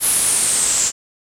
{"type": "noise with low-pass filter sweep", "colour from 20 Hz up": "white", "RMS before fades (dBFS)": -17, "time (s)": [0, 0.92], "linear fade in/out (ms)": 50, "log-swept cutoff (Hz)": [11000, 7200], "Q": 6.5, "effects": []}